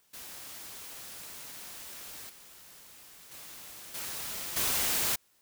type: noise with level steps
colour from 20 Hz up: white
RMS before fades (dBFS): -45 / -53 / -47 / -38 / -29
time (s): 0.13-5.16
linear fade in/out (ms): 10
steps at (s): 2.29 / 3.31 / 3.94 / 4.56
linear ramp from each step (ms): 10
effects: white hiss -68 dBFS RMS until 5.41 s